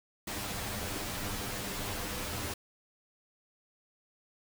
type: noise with comb filter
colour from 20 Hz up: pink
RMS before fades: -37 dBFS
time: 0.27-2.54 s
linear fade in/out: 5 ms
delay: 10 ms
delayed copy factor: +0.65
effects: none